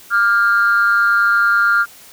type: tone with amplitude modulation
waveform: sine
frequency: 1396.9 Hz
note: F6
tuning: in tune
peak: -6 dBFS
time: 0.1-1.86 s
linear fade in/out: 50 ms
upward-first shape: sine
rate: 209 Hz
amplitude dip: 80%
effects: tanh soft clip ceiling -5 dBFS + white hiss -42 dBFS RMS until 2.12 s